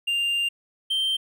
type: tone pair in turn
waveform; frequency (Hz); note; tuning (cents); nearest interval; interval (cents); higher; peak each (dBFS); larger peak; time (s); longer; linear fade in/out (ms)
triangle; 2794 / 3136; F7 / G7; 0 / 0; major second; 200; second; -20; neither; 0.07-0.49 / 0.9-1.17; first; 10
effects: none